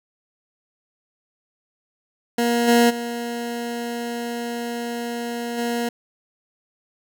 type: tone with level steps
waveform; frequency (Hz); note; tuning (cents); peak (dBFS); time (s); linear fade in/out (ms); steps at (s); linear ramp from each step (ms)
20% pulse; 236.7; A#3; +27; -13 / -8 / -21 / -17; 2.38-5.89; 5; 2.67 / 2.89 / 5.57; 20
effects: none